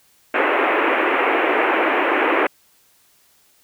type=band-pass noise; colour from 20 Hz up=pink; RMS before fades=-18 dBFS; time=0.34-2.47 s; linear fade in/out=5 ms; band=300 to 2600 Hz; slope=48 dB/octave; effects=white hiss -57 dBFS RMS until 3.63 s